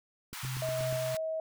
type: click train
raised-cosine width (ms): 3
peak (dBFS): -33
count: 6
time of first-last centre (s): 0.33-0.927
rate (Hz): 8.37
type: high-pass noise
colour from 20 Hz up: pink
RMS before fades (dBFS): -42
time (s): 0.33-1.17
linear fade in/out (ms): 2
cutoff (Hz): 870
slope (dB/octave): 48
type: tone with tremolo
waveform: sine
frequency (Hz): 128.9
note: C3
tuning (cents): -26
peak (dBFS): -34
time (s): 0.43-1.15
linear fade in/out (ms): 5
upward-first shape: square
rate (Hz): 2.8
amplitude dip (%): 35
type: tone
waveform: sine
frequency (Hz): 639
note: D#5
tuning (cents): +46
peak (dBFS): -31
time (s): 0.62-1.4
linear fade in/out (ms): 2
effects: none